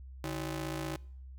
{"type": "ring-modulated tone", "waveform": "sawtooth", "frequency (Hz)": 233.1, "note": "A#3", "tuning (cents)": 0, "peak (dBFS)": -28, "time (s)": [0.24, 0.96], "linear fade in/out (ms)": 2, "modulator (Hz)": 88.6, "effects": ["noise-tail reverb RT60 0.6 s tail -24 dB re dry", "added 65 Hz sine -45 dBFS peak until 1.38 s"]}